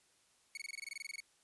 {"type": "tone bursts", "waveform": "sawtooth", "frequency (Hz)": 2220, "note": "C#7", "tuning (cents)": 2, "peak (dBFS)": -38, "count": 15, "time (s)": [0.55, 1.203], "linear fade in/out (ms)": 2, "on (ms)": 23, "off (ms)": 22, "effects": ["white hiss -71 dBFS RMS until 1.43 s", "resampled to 24000 Hz"]}